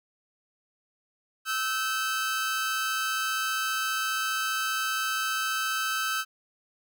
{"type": "tone pair together", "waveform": "sawtooth", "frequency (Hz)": [1305, 1539.9], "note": ["E6", "G6"], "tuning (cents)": [-18, -31], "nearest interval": "minor third", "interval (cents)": 287, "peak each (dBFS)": -26, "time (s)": [1.45, 6.25], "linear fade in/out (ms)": 50, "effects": []}